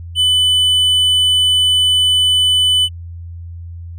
sine tone with tanh clipping, 3000 Hz, F#7, 23 cents sharp, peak -11 dBFS, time 0.15-2.89 s, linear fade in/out 50 ms, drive 6 dB, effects added 85 Hz sine -27 dBFS peak until 3.98 s

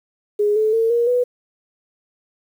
sine tone with pitch steps, 415.3 / 433.4 / 452.4 / 472.1 / 492.7 Hz, G#4 / A4 / A4 / A#4 / B4, 0 / -26 / +48 / +22 / -4 cents, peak -14 dBFS, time 0.39-1.24 s, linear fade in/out 10 ms, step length 170 ms, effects 8-bit

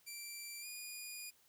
10% pulse tone with pitch glide, 2349 to 2447 Hz, D7 to D#7, 0 to -29 cents, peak -37 dBFS, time 0.06-1.31 s, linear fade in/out 20 ms, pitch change +71 cents, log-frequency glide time 0.61-0.66 s, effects white hiss -70 dBFS RMS until 1.48 s

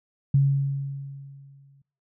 sine tone with exponential decay, 138.59 Hz, C#3, in tune, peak -14 dBFS, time 0.34-1.82 s, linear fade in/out 5 ms, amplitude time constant 320 ms, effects noise-tail reverb RT60 0.5 s tail -24 dB re dry

